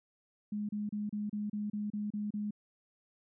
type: tone bursts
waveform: sine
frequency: 208.6 Hz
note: G#3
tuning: 8 cents sharp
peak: -33 dBFS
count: 10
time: 0.52-2.508 s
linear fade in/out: 5 ms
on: 170 ms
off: 32 ms
effects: none